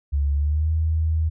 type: tone with pitch glide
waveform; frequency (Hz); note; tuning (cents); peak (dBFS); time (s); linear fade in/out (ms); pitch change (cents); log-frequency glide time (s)
sine; 71 to 79.69; C#2 to D#2; +42 to +42; -18; 0.12-1.3; 20; +200; 0.34-0.71
effects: none